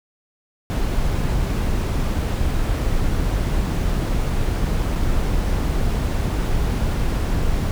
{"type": "noise with dropouts", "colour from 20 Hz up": "brown", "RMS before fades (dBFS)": -20, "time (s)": [0.7, 7.71], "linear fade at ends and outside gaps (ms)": 0, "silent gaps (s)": [4.953, 4.957], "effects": []}